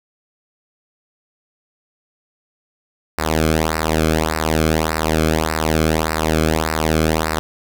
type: tone with flanger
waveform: sawtooth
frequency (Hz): 79.1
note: D#2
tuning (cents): +29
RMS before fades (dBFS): -18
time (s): 3.18-7.39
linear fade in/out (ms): 0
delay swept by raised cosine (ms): 0.3 to 1.09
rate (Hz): 1.7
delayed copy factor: -0.85
effects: none